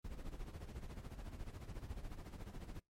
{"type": "noise with tremolo", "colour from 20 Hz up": "brown", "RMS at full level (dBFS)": -45, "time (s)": [0.04, 2.8], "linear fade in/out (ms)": 10, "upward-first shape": "sine", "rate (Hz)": 14, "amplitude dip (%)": 70, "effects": ["noise-tail reverb RT60 0.2 s tail -26 dB re dry", "MP3 64 kbps"]}